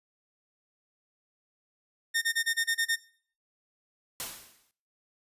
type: tone bursts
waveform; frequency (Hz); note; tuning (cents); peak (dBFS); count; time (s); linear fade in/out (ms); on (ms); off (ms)
sawtooth; 1828; A#6; -34; -21; 8; 2.14-2.962; 20; 80; 26
type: noise with exponential decay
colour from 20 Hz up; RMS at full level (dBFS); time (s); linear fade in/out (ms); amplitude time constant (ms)
white; -33; 4.2-4.71; 0; 110
effects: noise-tail reverb RT60 0.5 s tail -19 dB re dry + resampled to 32000 Hz